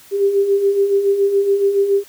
sine beating tone pair, 392 / 399.1 Hz, G4 / G4, 0 / +31 cents, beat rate 7.1 Hz, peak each -21 / -13 dBFS, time 0.11-2.04 s, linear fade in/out 50 ms, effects white hiss -45 dBFS RMS until 2.08 s

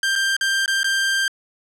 sawtooth tone with dropouts, 1582 Hz, G6, 15 cents sharp, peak -14 dBFS, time 0.03-1.28 s, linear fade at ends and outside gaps 2 ms, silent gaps 0.155-0.159 / 0.366-0.41 / 0.66-0.678 / 0.832-0.843 s, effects low-pass 9000 Hz 12 dB/octave

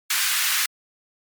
pink high-pass noise, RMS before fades -22 dBFS, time 0.1-0.66 s, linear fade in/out 5 ms, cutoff 1400 Hz, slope 24 dB/octave, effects MP3 96 kbps

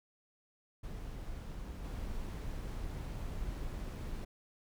brown noise with level steps, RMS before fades -43 / -40 dBFS, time 0.83-4.25 s, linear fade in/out 10 ms, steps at 1.84 s, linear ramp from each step 5 ms, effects none

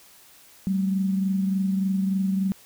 sine tone pair together, 191.4 / 214.8 Hz, G3 / A3, -41 / -41 cents, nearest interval major second, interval 200 cents, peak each -21 / -33 dBFS, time 0.67-2.52 s, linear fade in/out 0 ms, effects white hiss -52 dBFS RMS until 2.65 s

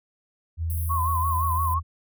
sine tone with pitch glide, 82.41 to 81.79 Hz, E2 to E2, 0 to -13 cents, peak -24 dBFS, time 0.57-1.83 s, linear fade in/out 50 ms, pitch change -13 cents, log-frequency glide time 0.85-1.21 s
white high-pass noise, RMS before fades -37 dBFS, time 0.7-1.74 s, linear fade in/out 0 ms, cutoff 9500 Hz, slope 96 dB/octave
sine tone with vibrato, 1062 Hz, C6, 25 cents sharp, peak -23 dBFS, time 0.89-1.8 s, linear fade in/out 20 ms, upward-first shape sine, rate 5.8 Hz, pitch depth 91 cents each way
effects none

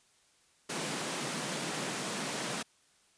pink high-pass noise, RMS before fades -36 dBFS, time 0.69-2.63 s, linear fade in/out 10 ms, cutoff 140 Hz, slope 48 dB/octave, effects white hiss -67 dBFS RMS until 3.17 s + resampled to 22050 Hz

